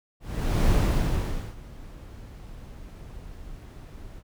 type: noise with ADSR envelope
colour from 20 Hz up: brown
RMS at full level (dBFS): -19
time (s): 0.2-4.23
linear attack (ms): 480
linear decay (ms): 870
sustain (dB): -23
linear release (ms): 46
effects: none